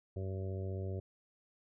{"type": "harmonic tone", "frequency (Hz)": 95.2, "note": "F#2", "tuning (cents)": 50, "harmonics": [1, 2, 3, 4, 5, 6, 7], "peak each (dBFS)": [-37, -48, -53, -45, -50, -50, -55], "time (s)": [0.16, 1], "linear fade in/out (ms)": 5, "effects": []}